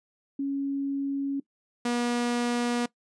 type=tone pair in turn; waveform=sine / sawtooth; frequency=277.2 / 240.6 Hz; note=C#4 / B3; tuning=0 / -45 cents; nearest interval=major second; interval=245 cents; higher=first; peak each=-26 / -21 dBFS; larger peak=second; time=0.39-1.4 / 1.85-2.86 s; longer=neither; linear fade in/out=5 ms; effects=noise-tail reverb RT60 0.1 s tail -20 dB re dry + resampled to 22050 Hz

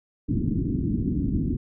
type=low-pass noise; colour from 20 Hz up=white; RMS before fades=-25 dBFS; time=0.28-1.57 s; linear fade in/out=10 ms; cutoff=310 Hz; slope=48 dB/octave; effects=none

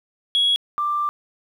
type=tone pair in turn; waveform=sine; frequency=3333 / 1182.1 Hz; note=G#7 / D6; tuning=+5 / +11 cents; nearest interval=octave + tritone; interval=1794 cents; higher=first; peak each=-14 / -19 dBFS; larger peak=first; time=0.35-0.56 / 0.78-1.09 s; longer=second; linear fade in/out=0 ms; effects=tanh soft clip ceiling -12 dBFS + 9-bit

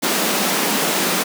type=high-pass noise; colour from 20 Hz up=pink; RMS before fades=-19 dBFS; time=0.02-1.24 s; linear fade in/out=20 ms; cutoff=180 Hz; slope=48 dB/octave; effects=none

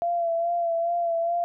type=tone with vibrato; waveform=sine; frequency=680 Hz; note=F5; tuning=46 cents flat; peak=-22 dBFS; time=0.02-1.44 s; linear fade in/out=0 ms; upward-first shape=sine; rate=2.4 Hz; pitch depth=34 cents each way; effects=none

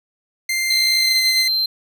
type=tone with pitch glide; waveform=sawtooth; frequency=2093 to 2067 Hz; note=C7 to C7; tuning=0 to -22 cents; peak=-15 dBFS; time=0.49-1.48 s; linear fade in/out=5 ms; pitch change=-22 cents; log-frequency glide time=0.96-1.18 s
type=tone; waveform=triangle; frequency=4125 Hz; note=C8; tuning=25 cents flat; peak=-15 dBFS; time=0.7-1.66 s; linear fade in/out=5 ms
effects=none

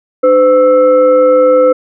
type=tone with frequency modulation; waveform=sine; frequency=510 Hz; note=C5; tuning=44 cents flat; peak=-4 dBFS; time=0.23-1.73 s; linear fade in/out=10 ms; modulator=809 Hz; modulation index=0.49; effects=none

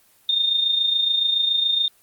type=tone with amplitude modulation; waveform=sine; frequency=3647 Hz; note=A#7; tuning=39 cents flat; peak=-15 dBFS; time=0.29-1.88 s; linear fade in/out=2 ms; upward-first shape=sine; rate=27.1 Hz; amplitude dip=55%; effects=white hiss -57 dBFS RMS until 2.02 s + Opus 24 kbps

